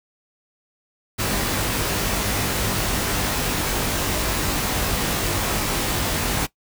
pink noise with comb filter, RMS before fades -23 dBFS, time 1.18-6.47 s, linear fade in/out 20 ms, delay 20 ms, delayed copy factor +0.65, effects noise-tail reverb RT60 0.1 s tail -19 dB re dry

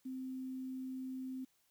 sine tone with quantisation, 260 Hz, C4, 11 cents flat, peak -40 dBFS, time 0.05-1.45 s, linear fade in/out 10 ms, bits 11, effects white hiss -75 dBFS RMS until 1.7 s

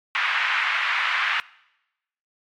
white band-pass noise, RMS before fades -23 dBFS, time 0.15-1.4 s, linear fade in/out 0 ms, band 1100 to 2500 Hz, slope 24 dB/octave, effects noise-tail reverb RT60 0.9 s tail -22 dB re dry + MP3 96 kbps

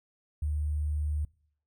sine tone with sample-and-hold, 75 Hz, D2, 37 cents sharp, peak -27 dBFS, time 0.42-1.25 s, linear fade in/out 5 ms, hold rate 8820 Hz, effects noise-tail reverb RT60 0.6 s tail -24 dB re dry

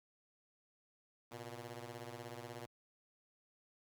10% pulse ring-modulated tone, 120.1 Hz, B2, 48 cents flat, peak -35 dBFS, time 1.31-2.66 s, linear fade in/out 5 ms, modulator 232 Hz, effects high-pass 60 Hz 12 dB/octave

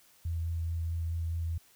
sine tone with vibrato, 83 Hz, E2, 12 cents sharp, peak -30 dBFS, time 0.25-1.58 s, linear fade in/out 5 ms, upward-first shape sine, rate 4.7 Hz, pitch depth 13 cents each way, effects white hiss -62 dBFS RMS until 1.75 s

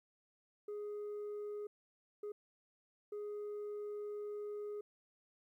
sine tone bursts at uneven times, 415.6 Hz, G#4, 1 cent sharp, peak -38 dBFS, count 3, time 0.68-1.67 / 2.23-2.32 / 3.12-4.81 s, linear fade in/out 5 ms, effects tanh soft clip ceiling -40 dBFS + 13-bit

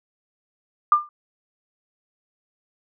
sine tone with exponential decay, 1197 Hz, D6, 33 cents sharp, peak -8 dBFS, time 0.92-1.09 s, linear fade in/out 2 ms, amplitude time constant 36 ms, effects none

